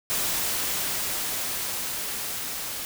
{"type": "noise with level ramp", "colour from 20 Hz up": "white", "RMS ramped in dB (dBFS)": [-26, -33], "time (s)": [0.1, 2.85], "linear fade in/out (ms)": 0, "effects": []}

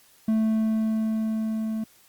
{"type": "tone with level ramp", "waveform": "triangle", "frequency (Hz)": 220, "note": "A3", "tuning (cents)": 0, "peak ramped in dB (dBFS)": [-17, -24], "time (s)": [0.28, 1.84], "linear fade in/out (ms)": 5, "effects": ["white hiss -57 dBFS RMS until 2.08 s", "Opus 48 kbps"]}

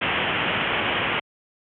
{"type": "low-pass noise", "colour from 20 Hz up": "white", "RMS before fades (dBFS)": -24, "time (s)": [0.01, 1.2], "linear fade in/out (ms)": 10, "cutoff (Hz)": 3200, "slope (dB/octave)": 96, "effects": ["high-pass 80 Hz 12 dB/octave"]}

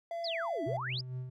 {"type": "tone with vibrato", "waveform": "triangle", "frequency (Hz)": 670, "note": "E5", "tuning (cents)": 28, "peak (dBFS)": -33, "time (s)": [0.11, 0.77], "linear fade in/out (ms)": 2, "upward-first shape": "square", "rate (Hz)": 3.2, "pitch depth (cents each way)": 17}
{"type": "exponential two-way sweep", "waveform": "sine", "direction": "down then up", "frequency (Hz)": [5274, 274.5, 5274], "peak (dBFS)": -35, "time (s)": [0.24, 1.01], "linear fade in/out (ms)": 5, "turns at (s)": 0.64}
{"type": "tone with tremolo", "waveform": "triangle", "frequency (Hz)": 127.4, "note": "C3", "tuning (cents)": -46, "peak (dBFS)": -33, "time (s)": [0.66, 1.3], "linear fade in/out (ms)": 10, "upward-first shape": "sine", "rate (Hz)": 4.4, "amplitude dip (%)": 50}
{"effects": []}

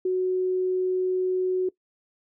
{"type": "tone", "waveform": "sine", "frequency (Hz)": 369.6, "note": "F#4", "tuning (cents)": -2, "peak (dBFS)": -21, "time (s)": [0.05, 1.69], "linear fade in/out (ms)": 5, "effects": ["noise-tail reverb RT60 0.1 s tail -20 dB re dry"]}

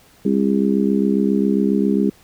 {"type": "harmonic tone", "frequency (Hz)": 67.4, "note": "C#2", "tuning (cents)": -48, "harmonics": [3, 4, 5, 6], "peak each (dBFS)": [-17, -20, -23, -22], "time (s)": [0.25, 2.1], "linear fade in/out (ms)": 5, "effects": ["pink hiss -51 dBFS RMS until 2.23 s"]}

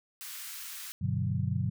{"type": "high-pass noise", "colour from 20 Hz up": "white", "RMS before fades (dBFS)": -42, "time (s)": [0.21, 0.92], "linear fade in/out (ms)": 0, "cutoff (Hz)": 1200, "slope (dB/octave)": 24}
{"type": "chord", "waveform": "sine", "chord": "G major seventh", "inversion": "none", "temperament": "equal", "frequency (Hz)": [98, 123.47, 146.83, 185], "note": ["G2", "B2", "D3", "F#3"], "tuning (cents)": [0, 0, 0, 0], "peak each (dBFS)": [-32, -32, -34, -35], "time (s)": [1.01, 1.7], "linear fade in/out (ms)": 10}
{"effects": []}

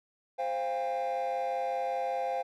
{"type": "chord", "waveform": "triangle", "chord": "C suspended fourth", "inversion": "none", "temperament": "equal with one note detuned", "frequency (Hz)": [523.3, 698.5, 803.7], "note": ["C5", "F5", "G5"], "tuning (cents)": [0, 0, 43], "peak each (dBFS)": -31, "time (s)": [0.38, 2.43], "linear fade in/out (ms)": 20, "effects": ["tanh soft clip ceiling -23 dBFS"]}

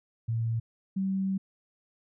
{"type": "tone pair in turn", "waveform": "sine", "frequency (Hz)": [114.3, 192.23], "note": ["A#2", "G3"], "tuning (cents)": [-34, -34], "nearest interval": "major sixth", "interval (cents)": 900, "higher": "second", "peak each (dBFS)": -26, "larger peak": "neither", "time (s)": [[0.28, 0.6], [0.96, 1.38]], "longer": "second", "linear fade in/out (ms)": 10, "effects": []}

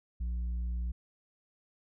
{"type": "tone with tanh clipping", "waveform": "sine", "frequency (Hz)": 59.4, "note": "A#1", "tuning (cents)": 33, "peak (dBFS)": -32, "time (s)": [0.2, 0.92], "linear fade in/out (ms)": 10, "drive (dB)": 4, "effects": []}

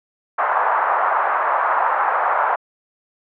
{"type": "band-pass noise", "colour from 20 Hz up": "white", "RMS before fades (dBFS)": -18, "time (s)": [0.38, 2.56], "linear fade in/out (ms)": 10, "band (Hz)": [710, 1300], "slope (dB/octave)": 24, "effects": ["low-pass 2000 Hz 12 dB/octave"]}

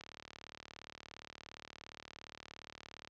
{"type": "click train", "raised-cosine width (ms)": 0.2, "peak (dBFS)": -30, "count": 115, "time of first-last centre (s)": [0.01, 3.075], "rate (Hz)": 37.2, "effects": ["high-pass 60 Hz 12 dB/octave", "low-pass 6000 Hz 12 dB/octave"]}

